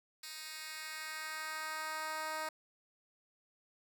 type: tone with high-pass filter sweep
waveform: 10% pulse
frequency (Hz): 312.8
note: D#4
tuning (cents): +9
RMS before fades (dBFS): -42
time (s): 0.23-2.49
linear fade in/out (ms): 5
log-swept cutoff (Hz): 3400 to 690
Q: 1.1
effects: none